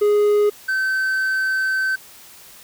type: tone pair in turn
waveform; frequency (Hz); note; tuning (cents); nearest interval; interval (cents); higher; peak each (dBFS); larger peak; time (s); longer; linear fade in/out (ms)
triangle; 415.3 / 1539.2; G#4 / G6; 0 / -32; octave + major seventh; 2268; second; -11 / -16; first; 0.01-0.5 / 0.68-1.96; second; 10
effects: white hiss -44 dBFS RMS until 2.63 s